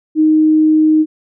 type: tone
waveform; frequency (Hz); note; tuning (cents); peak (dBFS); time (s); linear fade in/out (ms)
sine; 311.1; D#4; 0; -7; 0.15-1.06; 50
effects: none